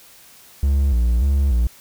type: tone with vibrato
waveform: triangle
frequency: 64 Hz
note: C2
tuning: 38 cents flat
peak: -12 dBFS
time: 0.63-1.67 s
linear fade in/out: 0 ms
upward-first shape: square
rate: 1.7 Hz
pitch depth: 140 cents each way
effects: white hiss -47 dBFS RMS until 1.8 s